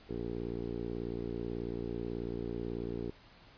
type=tone with low-pass filter; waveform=10% pulse; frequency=58.27 Hz; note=A#1; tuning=in tune; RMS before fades=-38 dBFS; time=0.09-3.11 s; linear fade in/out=10 ms; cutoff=430 Hz; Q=4.1; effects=pink hiss -58 dBFS RMS until 3.57 s + resampled to 11025 Hz